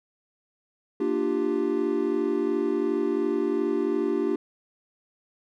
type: chord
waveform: triangle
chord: G minor seventh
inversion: first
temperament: equal with one note detuned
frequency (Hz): 233.1 / 297.6 / 349.2 / 392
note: Bb3 / D4 / F4 / G4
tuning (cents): 0 / +23 / 0 / 0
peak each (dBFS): -30 / -26 / -26 / -25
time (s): 1-4.36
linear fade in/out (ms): 5
effects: none